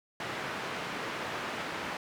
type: band-pass noise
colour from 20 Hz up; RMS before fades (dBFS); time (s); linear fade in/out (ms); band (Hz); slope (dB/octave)
white; -37; 0.2-1.97; 2; 120 to 1900; 12
effects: none